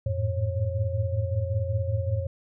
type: tone cluster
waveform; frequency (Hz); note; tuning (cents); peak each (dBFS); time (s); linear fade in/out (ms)
sine; 88.9 / 104.8 / 110.1 / 544; F2 / G#2 / A2 / C#5; +31 / +16 / +2 / -33; -28 / -30 / -29 / -33; 0.06-2.27; 5
effects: none